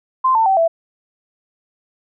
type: tone with pitch steps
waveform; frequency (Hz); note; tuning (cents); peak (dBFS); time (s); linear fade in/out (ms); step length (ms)
sine; 1040 / 895 / 770.2 / 662.8; C6 / A5 / G5 / E5; -11 / +29 / -31 / +9; -11; 0.24-0.68; 10; 110
effects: none